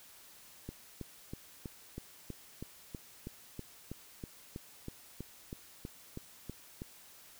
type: click train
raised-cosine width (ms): 3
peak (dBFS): -28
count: 20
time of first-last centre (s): 0.69-6.819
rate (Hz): 3.1
effects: white hiss -57 dBFS RMS until 7.39 s